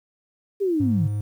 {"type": "linear sweep", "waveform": "sine", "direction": "down", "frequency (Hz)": [411.6, 128.8], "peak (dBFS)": -19, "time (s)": [0.6, 1.08], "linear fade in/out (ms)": 20}
{"type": "tone", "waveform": "triangle", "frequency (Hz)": 104.3, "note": "G#2", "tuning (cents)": 8, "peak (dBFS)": -21, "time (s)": [0.8, 1.21], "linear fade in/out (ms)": 5}
{"effects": ["9-bit"]}